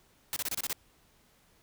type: noise bursts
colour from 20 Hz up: white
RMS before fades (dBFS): -33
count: 7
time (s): 0.33-0.729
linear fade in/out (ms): 0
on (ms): 33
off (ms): 28
effects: pink hiss -65 dBFS RMS until 1.62 s